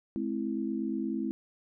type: chord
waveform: sine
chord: Ab augmented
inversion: none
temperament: equal with one note detuned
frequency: 212.9 / 261.6 / 329.6 Hz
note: Ab3 / C4 / E4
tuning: +43 / 0 / 0 cents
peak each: -34 dBFS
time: 0.16-1.31 s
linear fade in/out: 0 ms
effects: none